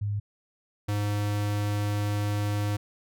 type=tone pair in turn; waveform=sine / square; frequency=102.9 / 103.36 Hz; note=G#2 / G#2; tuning=-16 / -8 cents; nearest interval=unison; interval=8 cents; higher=second; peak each=-26 dBFS; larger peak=neither; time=0.01-0.2 / 0.88-2.77 s; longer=second; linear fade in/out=10 ms; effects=none